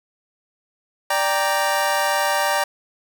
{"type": "chord", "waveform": "25% pulse", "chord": "G minor", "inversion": "second", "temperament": "equal", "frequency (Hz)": [587.3, 784, 932.3], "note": ["D5", "G5", "Bb5"], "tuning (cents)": [0, 0, 0], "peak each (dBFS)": -19, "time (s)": [1.1, 2.64], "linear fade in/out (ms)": 5, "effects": ["7-bit"]}